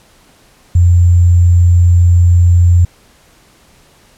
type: tone with sample-and-hold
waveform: sine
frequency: 87.31 Hz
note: F2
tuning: in tune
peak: -4 dBFS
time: 0.75-2.85 s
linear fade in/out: 5 ms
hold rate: 7350 Hz
effects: pink hiss -47 dBFS RMS until 4.17 s + low-pass 12000 Hz 12 dB/octave